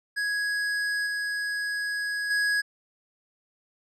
square tone with level steps, 1664 Hz, G#6, 3 cents sharp, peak -26 / -28 / -23 dBFS, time 0.16-2.62 s, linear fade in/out 20 ms, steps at 1.06 / 2.3 s, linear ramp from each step 10 ms, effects low-pass 8000 Hz 12 dB/octave

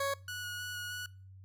20% pulse tone, 554.4 Hz, C#5, in tune, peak -26 dBFS, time 0-0.14 s, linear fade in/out 5 ms
sawtooth tone with vibrato, 1461 Hz, F#6, 22 cents flat, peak -35 dBFS, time 0.28-1.06 s, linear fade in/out 2 ms, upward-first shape square, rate 3.2 Hz, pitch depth 10 cents each way
effects noise-tail reverb RT60 0.4 s tail -22 dB re dry + added 95 Hz sine -50 dBFS peak until 1.44 s

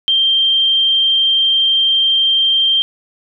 sine tone, 3163 Hz, G7, 15 cents sharp, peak -10 dBFS, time 0.08-2.82 s, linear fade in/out 0 ms, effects none

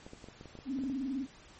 clicks, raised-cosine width 2 ms, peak -34 dBFS, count 11, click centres 0.065 / 0.134 / 0.242 / 0.286 / 0.411 / 0.457 / 0.553 / 0.589 / 0.788 / 0.837 / 0.899 s
sine tone with vibrato, 266.6 Hz, C4, 33 cents sharp, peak -32 dBFS, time 0.65-1.27 s, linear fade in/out 50 ms, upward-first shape sine, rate 20 Hz, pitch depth 130 cents each way
effects pink hiss -56 dBFS RMS until 1.59 s + MP3 32 kbps

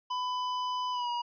square tone with pitch glide, 1000 to 958.7 Hz, B5 to A#5, +21 to +48 cents, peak -31 dBFS, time 0.1-1.22 s, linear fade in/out 10 ms, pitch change -73 cents, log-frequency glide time 0.92-1.1 s, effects resampled to 11025 Hz

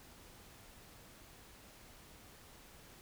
silence, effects pink hiss -58 dBFS RMS until 3.01 s

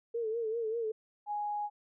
sine tone with vibrato, 451.7 Hz, A4, 45 cents sharp, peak -31 dBFS, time 0.14-0.92 s, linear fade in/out 10 ms, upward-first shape sine, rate 5.1 Hz, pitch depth 76 cents each way
sine tone, 830.6 Hz, G#5, in tune, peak -32 dBFS, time 1.26-1.7 s, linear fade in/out 50 ms
effects none

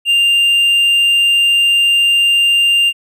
triangle tone, 2794 Hz, F7, in tune, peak -7 dBFS, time 0.05-2.93 s, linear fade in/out 50 ms, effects none

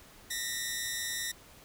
10% pulse tone pair together, 1829.8 / 1955 Hz, A#6 / B6, -33 / -18 cents, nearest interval minor second, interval 115 cents, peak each -27 dBFS, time 0.3-1.32 s, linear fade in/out 10 ms, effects pink hiss -55 dBFS RMS until 1.64 s

